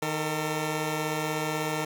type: tone pair together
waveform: 10% pulse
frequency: 155.56 / 450.3 Hz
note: D#3 / A4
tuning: 0 / +40 cents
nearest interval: octave + tritone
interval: 1840 cents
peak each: -21 / -24 dBFS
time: 0.02-1.85 s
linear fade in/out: 5 ms
effects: none